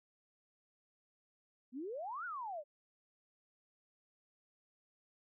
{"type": "exponential two-way sweep", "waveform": "sine", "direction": "up then down", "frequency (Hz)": [233.1, 1500, 561], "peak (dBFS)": -40, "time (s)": [1.72, 2.64], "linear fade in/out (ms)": 50, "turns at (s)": 2.25, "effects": []}